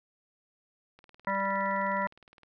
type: click train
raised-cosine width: 0.3 ms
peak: -38 dBFS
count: 29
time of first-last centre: 0.99-2.433 s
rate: 19.4 Hz
type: harmonic tone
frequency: 196 Hz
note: G3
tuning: in tune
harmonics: 1 / 3 / 5 / 7 / 9 / 10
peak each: -36 / -34 / -30 / -37 / -39 / -36 dBFS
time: 1.27-2.07 s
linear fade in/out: 2 ms
effects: none